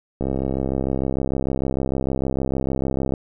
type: click train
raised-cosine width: 2 ms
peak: -10 dBFS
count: 196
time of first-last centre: 0.21-3.138 s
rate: 66.6 Hz
effects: none